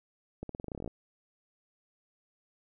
accelerating click train, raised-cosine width 2 ms, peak -25 dBFS, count 14, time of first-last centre 0.43-0.877 s, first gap 63 ms, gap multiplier 0.89, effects none

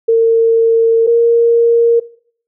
sine tone pair in turn, 455.7 / 466.4 Hz, A#4 / A#4, -39 / +1 cents, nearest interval unison, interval 40 cents, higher second, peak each -6 dBFS, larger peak neither, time 0.08-1.07 / 1.07-2 s, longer first, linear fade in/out 10 ms, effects noise-tail reverb RT60 0.5 s tail -19 dB re dry

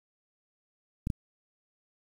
clicks, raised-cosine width 5 ms, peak -17 dBFS, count 2, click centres 1.071 / 1.102 s, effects 8-bit

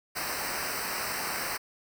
pink noise with comb filter, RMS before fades -33 dBFS, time 0.15-1.58 s, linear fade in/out 20 ms, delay 0.29 ms, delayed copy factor -0.9, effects none

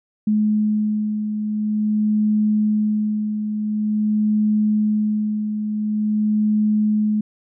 sine beating tone pair, 212.4 / 212.87 Hz, G#3 / G#3, +39 / +43 cents, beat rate 0.47 Hz, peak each -17 / -26 dBFS, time 0.27-7.21 s, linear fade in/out 5 ms, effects none

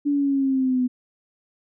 sine linear sweep, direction down, 290 to 248.5 Hz, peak -18 dBFS, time 0.05-0.88 s, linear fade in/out 20 ms, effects none

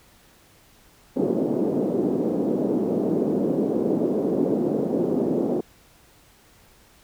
white band-pass noise, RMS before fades -23 dBFS, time 1.16-5.61 s, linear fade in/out 10 ms, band 190 to 440 Hz, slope 24 dB/octave, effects pink hiss -55 dBFS RMS until 7.03 s

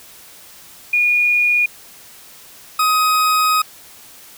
sine / 40% pulse tone pair in turn, 2441 / 1258.4 Hz, D#7 / D#6, -34 / +19 cents, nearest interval major seventh, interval 1147 cents, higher first, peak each -12 dBFS, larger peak neither, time 0.93-1.66 / 2.79-3.62 s, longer second, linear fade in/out 5 ms, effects white hiss -42 dBFS RMS until 4.37 s

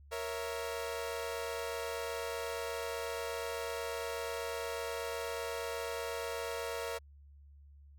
sawtooth chord, A# diminished, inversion none, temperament equal, 466.2 / 554.4 / 659.3 Hz, A#4 / C#5 / E5, 0 / 0 / 0 cents, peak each -35 / -39 / -39 dBFS, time 0.11-6.99 s, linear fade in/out 20 ms, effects added 71 Hz sine -54 dBFS peak until 7.98 s

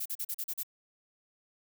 violet noise bursts, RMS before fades -35 dBFS, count 7, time 0-0.633 s, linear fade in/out 10 ms, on 57 ms, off 39 ms, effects none

